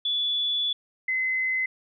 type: tone pair in turn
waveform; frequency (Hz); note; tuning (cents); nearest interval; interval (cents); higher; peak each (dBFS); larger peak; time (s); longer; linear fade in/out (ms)
sine; 3440 / 2045; A7 / C7; -40 / -40; major sixth; 900; first; -23; neither; 0.05-0.73 / 1.08-1.66; first; 5
effects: none